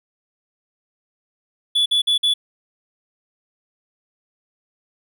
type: tone bursts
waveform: triangle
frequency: 3437 Hz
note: A7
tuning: 41 cents flat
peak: -13 dBFS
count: 4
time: 1.75-2.34 s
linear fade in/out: 10 ms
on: 110 ms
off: 50 ms
effects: none